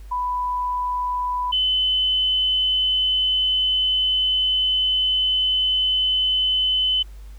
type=tone pair in turn; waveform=sine; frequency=992 / 3030 Hz; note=B5 / F#7; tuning=+7 / +40 cents; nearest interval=octave + perfect fifth; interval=1933 cents; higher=second; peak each=-21 / -17 dBFS; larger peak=second; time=0.11-1.52 / 1.52-7.03 s; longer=second; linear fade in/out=10 ms; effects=added 50 Hz sine -36 dBFS peak until 7.38 s + pink hiss -55 dBFS RMS until 7.38 s